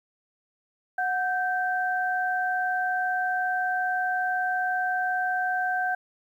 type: tone pair together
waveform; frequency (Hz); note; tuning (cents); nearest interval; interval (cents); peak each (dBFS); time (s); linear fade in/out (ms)
sine; 734 / 1559.4; F#5 / G6; -14 / -10; octave + minor second; 1304; -26 / -27; 0.98-5.95; 5
effects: 10-bit